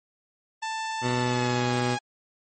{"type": "tone with pitch glide", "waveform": "sawtooth", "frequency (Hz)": [885, 825.7], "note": ["A5", "G#5"], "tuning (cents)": [10, -10], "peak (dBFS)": -25, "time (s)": [0.62, 1.99], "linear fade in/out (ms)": 10, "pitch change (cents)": -120, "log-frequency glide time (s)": [1.13, 1.71]}
{"type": "tone", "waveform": "15% pulse", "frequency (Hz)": 123.47, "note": "B2", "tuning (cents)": 0, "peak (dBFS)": -18, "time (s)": [1.01, 1.98], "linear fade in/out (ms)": 50}
{"effects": ["MP3 32 kbps"]}